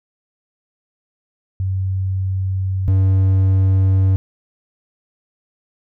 sine / triangle tone pair in turn, 94.9 / 95.36 Hz, F#2 / G2, +44 / -47 cents, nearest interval unison, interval 9 cents, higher second, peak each -17 / -9 dBFS, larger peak second, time 1.6-2.88 / 2.88-4.16 s, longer neither, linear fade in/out 0 ms, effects none

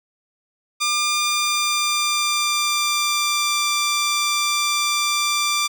10% pulse tone with pitch glide, 1200 to 1180.1 Hz, D6 to D6, +37 to +8 cents, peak -10 dBFS, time 0.8-5.68 s, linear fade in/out 20 ms, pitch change -29 cents, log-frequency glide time 1.1-3.7 s, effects none

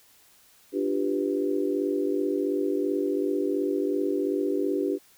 sine chord, G dominant seventh, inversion second, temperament equal, 293.7 / 349.2 / 392 / 493.9 Hz, D4 / F4 / G4 / B4, 0 / 0 / 0 / 0 cents, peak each -28 / -31 / -27 / -33 dBFS, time 0.72-4.99 s, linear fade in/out 50 ms, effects white hiss -58 dBFS RMS until 5.17 s

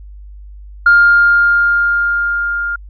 sine tone with level ramp, 1406 Hz, F6, 11 cents sharp, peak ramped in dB -3 to -16 dBFS, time 0.86-2.76 s, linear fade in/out 5 ms, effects tanh soft clip ceiling 0 dBFS + added 50 Hz sine -31 dBFS peak until 2.89 s

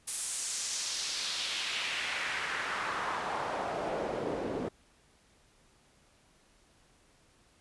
pink noise with band-pass filter sweep, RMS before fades -35 dBFS, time 0.07-4.69 s, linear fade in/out 10 ms, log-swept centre 10000 to 350 Hz, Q 1.7, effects pink hiss -65 dBFS RMS until 7.6 s + resampled to 24000 Hz

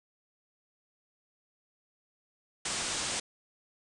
white low-pass noise, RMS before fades -34 dBFS, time 2.65-3.2 s, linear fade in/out 5 ms, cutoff 9200 Hz, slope 96 dB/octave, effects none

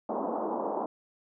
white band-pass noise, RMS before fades -32 dBFS, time 0.09-0.86 s, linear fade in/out 2 ms, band 210 to 1000 Hz, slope 48 dB/octave, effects none

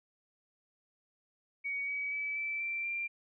sine tone with pitch steps, 2247 / 2272 / 2297 / 2322 / 2348 / 2374 Hz, C#7 / C#7 / D7 / D7 / D7 / D7, +23 / +42 / -39 / -20 / -1 / +18 cents, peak -33 dBFS, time 1.64-3.08 s, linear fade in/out 20 ms, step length 240 ms, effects none

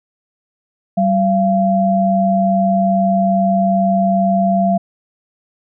sine tone pair together, 192.3 / 685.3 Hz, G3 / F5, -33 / -33 cents, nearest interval octave + minor seventh, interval 2200 cents, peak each -14 dBFS, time 0.97-4.78 s, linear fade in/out 10 ms, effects none

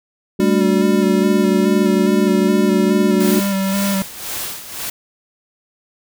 sine chord, D major, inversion second, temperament just, 220.2 / 293.7 / 367.1 Hz, A3 / D4 / F#4, +2 / 0 / -14 cents, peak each -17 / -19 / -17 dBFS, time 0.39-3.4 s, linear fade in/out 5 ms
square tone with vibrato, 196 Hz, G3, in tune, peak -17 dBFS, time 0.4-4.02 s, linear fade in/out 0 ms, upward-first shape square, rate 2.4 Hz, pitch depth 23 cents each way
white noise with tremolo, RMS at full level -24 dBFS, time 3.2-4.9 s, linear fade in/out 5 ms, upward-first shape sine, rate 1.9 Hz, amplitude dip 70%
effects none

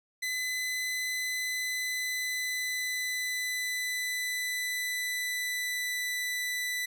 sawtooth tone with pitch glide, 2013 to 1986.4 Hz, B6 to B6, +33 to +9 cents, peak -27 dBFS, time 0.22-6.86 s, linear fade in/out 10 ms, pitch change -24 cents, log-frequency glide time 1.19-5.98 s, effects none

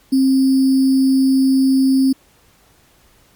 sine tone with sample-and-hold, 265.8 Hz, C4, 27 cents sharp, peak -10 dBFS, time 0.12-2.13 s, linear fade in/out 10 ms, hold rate 4900 Hz, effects pink hiss -53 dBFS RMS until 3.35 s + MP3 96 kbps

